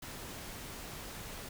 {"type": "noise", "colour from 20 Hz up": "pink", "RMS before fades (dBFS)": -45, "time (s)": [0.02, 1.49], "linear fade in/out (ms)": 5, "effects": []}